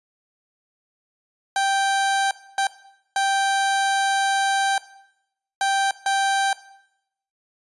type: tone bursts at uneven times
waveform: 30% pulse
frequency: 784 Hz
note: G5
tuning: in tune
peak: -16 dBFS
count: 5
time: 1.56-2.31 / 2.58-2.67 / 3.16-4.78 / 5.61-5.91 / 6.06-6.53 s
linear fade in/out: 2 ms
effects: noise-tail reverb RT60 0.8 s tail -17 dB re dry + resampled to 24000 Hz